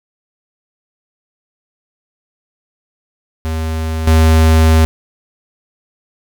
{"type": "tone with level steps", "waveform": "square", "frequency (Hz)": 80, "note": "D#2", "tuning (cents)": 49, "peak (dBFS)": [-17, -7], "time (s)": [3.45, 4.85], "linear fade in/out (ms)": 0, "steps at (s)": 4.07, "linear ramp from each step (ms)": 5, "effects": []}